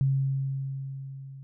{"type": "tone with level ramp", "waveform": "sine", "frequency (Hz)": 135.6, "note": "C#3", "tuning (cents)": -38, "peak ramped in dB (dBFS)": [-20, -41], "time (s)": [0.01, 1.43], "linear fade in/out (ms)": 0, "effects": []}